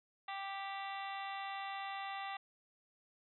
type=harmonic tone with a mistuned harmonic; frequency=392.7 Hz; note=G4; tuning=3 cents sharp; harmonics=2 / 3 / 4 / 5 / 6 / 7 / 8 / 9 / 10; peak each=-43 / -47 / -57 / -48 / -56 / -52 / -61 / -53 / -59 dBFS; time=0.28-2.37 s; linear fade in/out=5 ms; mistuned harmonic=6; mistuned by=-31 cents; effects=none